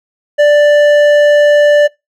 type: tone with hard clipping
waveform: sine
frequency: 588 Hz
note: D5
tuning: 2 cents sharp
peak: -6 dBFS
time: 0.38-1.88 s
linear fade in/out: 20 ms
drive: 8 dB
effects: noise-tail reverb RT60 0.2 s tail -23 dB re dry